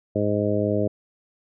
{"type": "harmonic tone", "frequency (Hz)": 103.83, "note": "G#2", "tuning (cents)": 0, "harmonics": [1, 2, 3, 4, 5, 6], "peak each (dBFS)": [-27, -27, -27, -27, -27, -27], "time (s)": [0.15, 0.88], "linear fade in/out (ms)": 10, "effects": []}